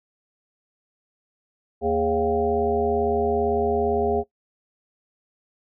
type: harmonic tone with a mistuned harmonic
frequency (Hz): 77.78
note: D#2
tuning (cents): 0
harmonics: 1 / 3 / 5 / 7 / 9 / 10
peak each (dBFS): -31 / -29 / -22 / -30 / -26 / -31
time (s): 1.81-4.24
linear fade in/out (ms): 50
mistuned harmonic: 5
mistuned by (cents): +100
effects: noise-tail reverb RT60 0.1 s tail -19 dB re dry